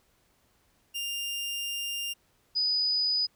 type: tone pair in turn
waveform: sawtooth / sine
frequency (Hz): 2800 / 4972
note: F7 / D#8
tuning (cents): +4 / -2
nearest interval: minor seventh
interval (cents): 994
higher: second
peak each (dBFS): -28 / -24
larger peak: second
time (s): 0.94-2.14 / 2.55-3.27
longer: first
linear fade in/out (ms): 20
effects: pink hiss -68 dBFS RMS until 3.35 s